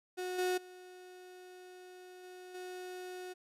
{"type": "tone with level steps", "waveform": "35% pulse", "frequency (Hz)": 365.2, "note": "F#4", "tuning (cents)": -23, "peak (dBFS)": [-35, -29, -49, -47, -41], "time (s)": [0.17, 3.34], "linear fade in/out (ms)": 20, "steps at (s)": [0.38, 0.57, 2.23, 2.54], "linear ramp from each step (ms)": 10, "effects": ["resampled to 32000 Hz"]}